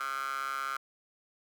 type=tone with high-pass filter; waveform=15% pulse; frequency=136.2 Hz; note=C#3; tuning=30 cents flat; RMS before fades=-35 dBFS; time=0-0.77 s; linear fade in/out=5 ms; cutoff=1300 Hz; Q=6.6; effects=none